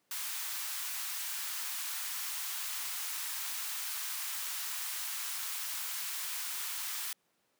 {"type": "high-pass noise", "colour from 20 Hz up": "white", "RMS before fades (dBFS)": -38, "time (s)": [0.11, 7.13], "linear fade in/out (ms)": 2, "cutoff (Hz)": 920, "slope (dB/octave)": 24, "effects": ["pink hiss -75 dBFS RMS until 7.59 s", "high-pass 200 Hz 12 dB/octave"]}